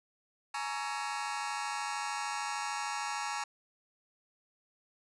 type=chord; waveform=sawtooth; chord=A# half-diminished seventh; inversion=third; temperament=just; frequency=839.1 / 932.3 / 1118.8 / 1342.6 Hz; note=G#5 / A#5 / C#6 / E6; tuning=+18 / 0 / +16 / +31 cents; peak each=-34 / -36 / -37 / -39 dBFS; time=0.54-3.44 s; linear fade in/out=5 ms; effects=resampled to 22050 Hz + 10-bit